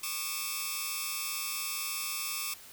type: tone cluster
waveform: 5% pulse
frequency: 1109 / 1213 / 2642 Hz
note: C#6 / D#6 / E7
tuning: 0 / -44 / +3 cents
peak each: -27 dBFS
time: 0.03-2.54 s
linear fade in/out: 5 ms
effects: white hiss -51 dBFS RMS until 2.72 s